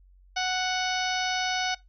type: harmonic tone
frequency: 740 Hz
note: F#5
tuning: in tune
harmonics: 1 / 2 / 3 / 4 / 5 / 6 / 7 / 8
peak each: -29 / -32 / -34 / -35 / -36 / -37 / -37 / -38 dBFS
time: 0.36-1.75 s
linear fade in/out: 10 ms
effects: noise-tail reverb RT60 0.2 s tail -22 dB re dry + added 46 Hz sine -53 dBFS peak until 1.88 s